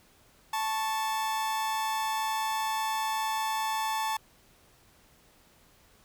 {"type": "tone pair together", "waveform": "40% pulse", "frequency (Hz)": [879, 1107.5], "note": ["A5", "C#6"], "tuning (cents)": [-2, -2], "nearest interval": "major third", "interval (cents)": 400, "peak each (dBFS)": [-28, -35], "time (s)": [0.53, 4.17], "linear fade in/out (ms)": 5, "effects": ["pink hiss -61 dBFS RMS until 6.04 s"]}